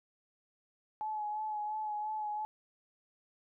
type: tone with vibrato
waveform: sine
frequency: 851 Hz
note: G#5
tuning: 42 cents sharp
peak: -34 dBFS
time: 1.01-2.45 s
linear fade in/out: 0 ms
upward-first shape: sine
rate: 2.9 Hz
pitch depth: 28 cents each way
effects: none